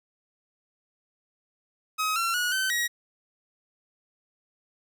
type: tone with pitch steps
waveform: sawtooth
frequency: 1268 / 1359 / 1457 / 1534 / 1901 Hz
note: D#6 / F6 / F#6 / G6 / A#6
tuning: +32 / -48 / -27 / -38 / +33 cents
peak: -21 dBFS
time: 1.98-2.88 s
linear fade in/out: 20 ms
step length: 180 ms
effects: none